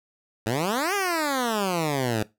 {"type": "exponential two-way sweep", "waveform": "10% pulse", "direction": "up then down", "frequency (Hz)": [103.83, 415.3, 103.83], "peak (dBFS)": -15, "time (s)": [0.46, 2.23], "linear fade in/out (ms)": 5, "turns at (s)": 0.94, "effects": ["noise-tail reverb RT60 0.2 s tail -19 dB re dry"]}